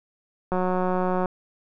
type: click train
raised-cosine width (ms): 1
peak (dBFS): -12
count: 136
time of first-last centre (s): 0.52-1.258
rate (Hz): 183
effects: none